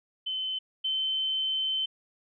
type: tone pair in turn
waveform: sine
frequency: 3058 / 3077 Hz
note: G7 / G7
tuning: -44 / -33 cents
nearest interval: unison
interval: 11 cents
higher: second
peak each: -29 / -26 dBFS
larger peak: second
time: 0.26-0.59 / 0.84-1.86 s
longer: second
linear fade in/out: 10 ms
effects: none